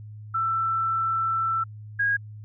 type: tone pair in turn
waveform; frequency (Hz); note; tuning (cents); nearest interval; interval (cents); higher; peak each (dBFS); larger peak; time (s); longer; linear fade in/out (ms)
sine; 1333 / 1639.1; E6 / G#6; +19 / -23; major third; 358; second; -22 / -20; second; 0.34-1.64 / 1.99-2.17; first; 10
effects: added 106 Hz sine -38 dBFS peak until 2.44 s